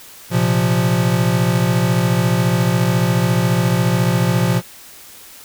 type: chord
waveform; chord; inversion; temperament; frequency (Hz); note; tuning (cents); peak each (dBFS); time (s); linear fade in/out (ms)
square; Bb suspended second; none; equal; 116.54 / 130.81 / 174.61; Bb2 / C3 / F3; 0 / 0 / 0; -19 / -20 / -18; 0.3-4.62; 50
effects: white hiss -40 dBFS RMS until 5.44 s